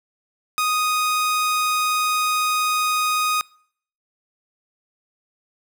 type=tone; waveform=sawtooth; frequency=1244.5 Hz; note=D#6; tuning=in tune; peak=-15 dBFS; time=0.58-3.41 s; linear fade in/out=0 ms; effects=noise-tail reverb RT60 0.6 s tail -25 dB re dry